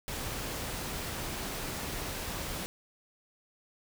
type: noise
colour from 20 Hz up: pink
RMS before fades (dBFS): -37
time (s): 0.08-2.66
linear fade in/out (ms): 0
effects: none